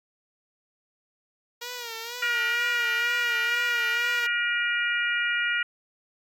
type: tone with vibrato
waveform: 5% pulse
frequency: 471.9 Hz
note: A#4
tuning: 21 cents sharp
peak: -22 dBFS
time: 1.61-4.27 s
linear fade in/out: 10 ms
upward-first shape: sine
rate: 2.1 Hz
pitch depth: 81 cents each way
type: harmonic tone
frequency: 476.8 Hz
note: A#4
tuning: 39 cents sharp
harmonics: 3 / 4 / 5 / 6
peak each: -26 / -28 / -30 / -32 dBFS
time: 2.22-5.63 s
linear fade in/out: 5 ms
effects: MP3 96 kbps